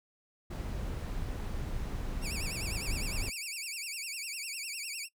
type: noise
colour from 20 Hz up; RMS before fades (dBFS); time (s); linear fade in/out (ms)
brown; -36; 0.5-3.3; 10
type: tone with vibrato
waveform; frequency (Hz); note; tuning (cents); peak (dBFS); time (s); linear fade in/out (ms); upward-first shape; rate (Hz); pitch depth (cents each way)
15% pulse; 2489; D#7; 0; -30; 2.21-5.09; 50; sine; 9.9; 190
effects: noise-tail reverb RT60 0.1 s tail -21 dB re dry